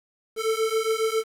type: beating tone pair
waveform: square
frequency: 440 / 447.3 Hz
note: A4 / A4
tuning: 0 / +28 cents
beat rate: 7.3 Hz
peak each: -26 dBFS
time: 0.36-1.24 s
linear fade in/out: 50 ms
effects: resampled to 32000 Hz + 8-bit

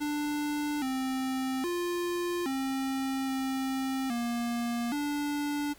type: tone with pitch steps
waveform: square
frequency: 295.3 / 262.1 / 350.1 / 267.4 / 265.5 / 236.6 / 291.3 Hz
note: D4 / C4 / F4 / C4 / C4 / A#3 / D4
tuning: +10 / +3 / +4 / +38 / +25 / +26 / -14 cents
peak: -30 dBFS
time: 0-5.74 s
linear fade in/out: 20 ms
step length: 820 ms
effects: pink hiss -56 dBFS RMS until 5.78 s

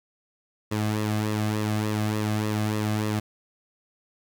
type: tone with flanger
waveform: sawtooth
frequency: 106.8 Hz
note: G#2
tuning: 49 cents sharp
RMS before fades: -26 dBFS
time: 0.71-3.2 s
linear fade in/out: 10 ms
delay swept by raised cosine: 1.3 to 2.18 ms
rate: 3.4 Hz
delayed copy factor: -0.6
effects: 10-bit

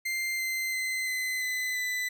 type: tone with pitch steps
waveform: 40% pulse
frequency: 2093 / 2074 / 2055 / 2036 / 2017 / 1998.5 Hz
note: C7 / C7 / C7 / C7 / B6 / B6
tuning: 0 / -16 / -32 / -48 / +36 / +20 cents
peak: -28 dBFS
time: 0.05-2.09 s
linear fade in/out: 10 ms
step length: 340 ms
effects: none

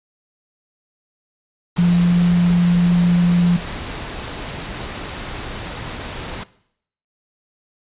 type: tone in noise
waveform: sine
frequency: 174.61 Hz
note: F3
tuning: in tune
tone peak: -11 dBFS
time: 1.78-3.57 s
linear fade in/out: 10 ms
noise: pink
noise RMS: -29 dBFS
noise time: 1.76-6.44 s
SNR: +15 dB
effects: noise-tail reverb RT60 0.7 s tail -19 dB re dry + resampled to 8000 Hz

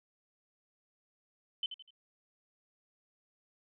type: tone with echo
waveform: sine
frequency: 3057 Hz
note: G7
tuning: 44 cents flat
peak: -31 dBFS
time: 1.63-1.66 s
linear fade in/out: 2 ms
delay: 82 ms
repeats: 3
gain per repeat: -9 dB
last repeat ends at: 1.906 s
effects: none

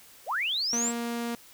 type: linear sweep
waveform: sine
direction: up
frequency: 415.3 to 7930 Hz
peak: -26 dBFS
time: 0.26-0.93 s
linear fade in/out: 50 ms
type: tone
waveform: sawtooth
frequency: 235.3 Hz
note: A#3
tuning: 16 cents sharp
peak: -26 dBFS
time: 0.73-1.35 s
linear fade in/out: 2 ms
effects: white hiss -53 dBFS RMS until 1.53 s

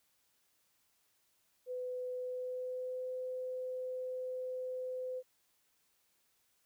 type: tone with pitch glide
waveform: sine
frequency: 502 to 509.3 Hz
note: B4 to C5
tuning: +28 to -47 cents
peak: -37 dBFS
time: 1.66-5.23 s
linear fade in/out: 50 ms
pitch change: +25 cents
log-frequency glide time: 2.16-3.11 s
effects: white hiss -75 dBFS RMS until 6.65 s

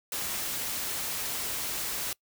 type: noise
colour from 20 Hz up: white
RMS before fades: -33 dBFS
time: 0.12-2.13 s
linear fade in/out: 2 ms
effects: noise-tail reverb RT60 0.1 s tail -24 dB re dry

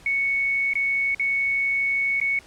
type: tone with dropouts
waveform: sine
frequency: 2217 Hz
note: C#7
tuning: in tune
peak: -20 dBFS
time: 0.06-2.39 s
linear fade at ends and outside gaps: 2 ms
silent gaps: 0.735-0.754 / 1.147-1.196 / 2.201-2.213 s
effects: pink hiss -50 dBFS RMS until 2.46 s + low-pass 9000 Hz 12 dB/octave

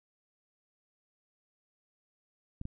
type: clicks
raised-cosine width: 5 ms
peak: -27 / -26 dBFS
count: 2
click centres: 2.614 / 2.654 s
effects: none

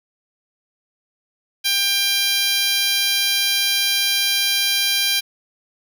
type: tone with high-pass filter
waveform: 10% pulse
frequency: 795 Hz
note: G5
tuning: 24 cents sharp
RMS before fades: -19 dBFS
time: 1.64-5.21 s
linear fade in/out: 20 ms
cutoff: 2900 Hz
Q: 0.94
effects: none

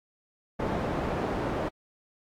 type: low-pass noise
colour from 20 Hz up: white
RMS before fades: -30 dBFS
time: 0.59-1.69 s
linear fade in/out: 10 ms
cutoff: 670 Hz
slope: 12 dB/octave
effects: AAC 64 kbps

